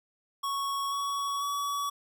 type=tone with pitch steps; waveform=square; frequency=1108.7 / 1122.2 / 1135.9 Hz; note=C#6 / C#6 / C#6; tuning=0 / +21 / +42 cents; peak=-30 dBFS; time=0.43-1.9 s; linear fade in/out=10 ms; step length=490 ms; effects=none